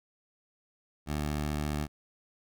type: tone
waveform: 15% pulse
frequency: 74.5 Hz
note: D2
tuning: 25 cents sharp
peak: -24 dBFS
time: 1.06-1.88 s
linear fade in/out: 50 ms
effects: none